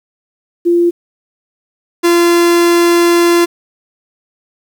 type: tone pair in turn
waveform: sine / 45% pulse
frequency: 345.2 / 343.9 Hz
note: F4 / F4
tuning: -20 / -27 cents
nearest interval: unison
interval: 7 cents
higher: first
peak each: -7 dBFS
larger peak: neither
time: 0.65-0.91 / 2.03-3.46 s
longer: second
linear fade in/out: 20 ms
effects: 7-bit